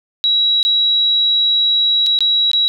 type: tone with dropouts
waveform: sine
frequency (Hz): 3880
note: B7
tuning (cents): -31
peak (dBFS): -11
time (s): 0.24-2.68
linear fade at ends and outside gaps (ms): 0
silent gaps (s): 0.629-0.65 / 2.063-2.067 / 2.189-2.206 / 2.515-2.533
effects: none